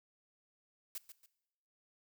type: noise with echo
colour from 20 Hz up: blue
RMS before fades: -42 dBFS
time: 0.95-0.98 s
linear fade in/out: 2 ms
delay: 140 ms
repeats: 2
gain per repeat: -10 dB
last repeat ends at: 1.26 s
effects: noise-tail reverb RT60 0.9 s tail -19 dB re dry